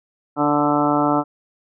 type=harmonic tone with a mistuned harmonic; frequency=146.83 Hz; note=D3; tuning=in tune; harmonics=1 / 2 / 3 / 4 / 5 / 6 / 7 / 8 / 9; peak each=-29 / -19 / -28 / -24 / -23 / -24 / -27 / -28 / -24 dBFS; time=0.36-1.24 s; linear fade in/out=50 ms; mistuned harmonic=3; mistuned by=+21 cents; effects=none